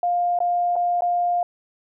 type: tone with dropouts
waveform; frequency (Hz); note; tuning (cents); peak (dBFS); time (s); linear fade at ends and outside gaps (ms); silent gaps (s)
sine; 704; F5; +14; -18; 0.03-1.43; 2; 0.389-0.403 / 0.757-0.763 / 1.008-1.02
effects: none